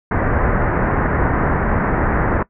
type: low-pass noise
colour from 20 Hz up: pink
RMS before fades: -17 dBFS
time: 0.11-2.43 s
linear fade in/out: 5 ms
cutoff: 1900 Hz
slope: 48 dB/octave
effects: noise-tail reverb RT60 0.1 s tail -20 dB re dry